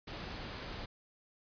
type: noise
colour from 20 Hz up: pink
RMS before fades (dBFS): -43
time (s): 0.07-0.86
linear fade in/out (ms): 10
effects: resampled to 11025 Hz